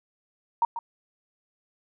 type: tone with echo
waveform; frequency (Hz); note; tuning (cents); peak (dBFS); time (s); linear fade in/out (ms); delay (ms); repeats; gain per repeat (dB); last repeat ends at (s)
sine; 932.3; A#5; 0; -18; 0.62-0.65; 2; 140; 1; -11; 0.79
effects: none